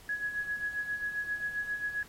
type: tone with tremolo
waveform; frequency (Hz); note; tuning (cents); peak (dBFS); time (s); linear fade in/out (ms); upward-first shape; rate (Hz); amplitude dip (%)
sine; 1676; G#6; +15; -29; 0.09-2.03; 2; sine; 7.5; 65
effects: pink hiss -55 dBFS RMS until 2.08 s + AAC 48 kbps